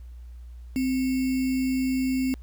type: tone with sample-and-hold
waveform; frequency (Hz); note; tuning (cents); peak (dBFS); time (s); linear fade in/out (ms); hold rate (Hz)
sine; 260; C4; -11; -22; 0.76-2.34; 0; 2450
effects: added 60 Hz sine -39 dBFS peak until 2.42 s + pink hiss -66 dBFS RMS until 2.42 s